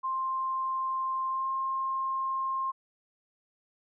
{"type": "tone with pitch glide", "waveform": "sine", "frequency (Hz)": [1052, 1063], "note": ["C6", "C6"], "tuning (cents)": [9, 27], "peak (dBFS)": -28, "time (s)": [0.03, 2.72], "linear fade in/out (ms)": 20, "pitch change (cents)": 18, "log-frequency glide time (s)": [1.29, 1.49], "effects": []}